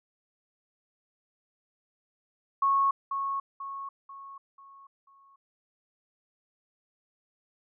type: tone with echo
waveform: sine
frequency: 1100 Hz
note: C#6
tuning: 14 cents flat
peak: -21 dBFS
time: 2.62-2.91 s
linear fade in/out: 5 ms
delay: 490 ms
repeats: 5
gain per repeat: -7 dB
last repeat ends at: 5.36 s
effects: none